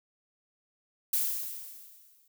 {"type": "noise with exponential decay", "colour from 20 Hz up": "violet", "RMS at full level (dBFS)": -26, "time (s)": [1.13, 2.28], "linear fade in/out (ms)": 5, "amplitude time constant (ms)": 250, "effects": []}